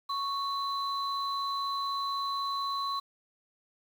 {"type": "tone pair together", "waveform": "sine", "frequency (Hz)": [1108.7, 4022], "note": ["C#6", "B7"], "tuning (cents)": [0, 31], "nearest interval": "octave + minor seventh", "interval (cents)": 2231, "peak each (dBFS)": [-30, -36], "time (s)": [0.09, 3], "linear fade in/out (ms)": 10, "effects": ["tanh soft clip ceiling -22 dBFS", "9-bit"]}